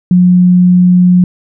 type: tone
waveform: sine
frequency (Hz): 179.8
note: F#3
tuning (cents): -49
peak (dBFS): -3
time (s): 0.11-1.24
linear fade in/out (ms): 2
effects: none